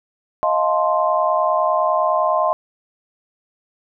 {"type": "chord", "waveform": "sine", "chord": "F dominant seventh", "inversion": "third", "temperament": "just", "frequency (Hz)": [628.6, 698.5, 873.1, 1047.7], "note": ["Eb5", "F5", "A5", "C6"], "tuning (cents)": [18, 0, -14, 2], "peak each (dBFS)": [-19, -21, -25, -19], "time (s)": [0.43, 2.53], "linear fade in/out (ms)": 0, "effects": []}